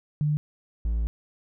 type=tone pair in turn; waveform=sine / triangle; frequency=149.6 / 56.04 Hz; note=D3 / A1; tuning=+32 / +32 cents; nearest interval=octave + perfect fourth; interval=1700 cents; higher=first; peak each=-21 dBFS; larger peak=neither; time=0.21-0.37 / 0.85-1.07 s; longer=second; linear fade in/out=0 ms; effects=none